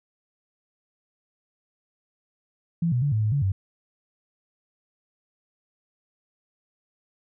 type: tone with pitch steps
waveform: sine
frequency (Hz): 168.1 / 122.9 / 143.8 / 108.5 / 107.2 / 141.8 / 96.4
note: E3 / B2 / D3 / A2 / A2 / C#3 / G2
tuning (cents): +34 / -8 / -36 / -24 / -45 / +40 / -28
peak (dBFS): -20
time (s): 2.82-3.52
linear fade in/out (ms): 5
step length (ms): 100
effects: none